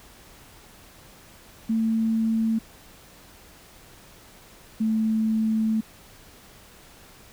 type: tone pair in turn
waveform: sine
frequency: 223.7 / 220.1 Hz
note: A3 / A3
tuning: +29 / +1 cents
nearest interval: unison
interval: 28 cents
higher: first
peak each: -20 dBFS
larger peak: neither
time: 1.69-2.59 / 4.8-5.81 s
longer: second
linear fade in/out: 10 ms
effects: pink hiss -50 dBFS RMS until 7.32 s